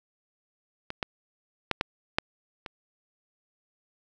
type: clicks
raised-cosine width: 0.3 ms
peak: -18 / -12 / -8 / -9 / -6 / -21 dBFS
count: 6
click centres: 0.904 / 1.028 / 1.713 / 1.811 / 2.185 / 2.662 s
effects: none